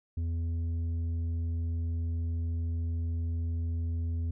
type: tone with tanh clipping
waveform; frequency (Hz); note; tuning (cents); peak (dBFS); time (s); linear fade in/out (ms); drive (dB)
sine; 83.4; E2; +21; -30; 0.17-4.31; 5; 6
effects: none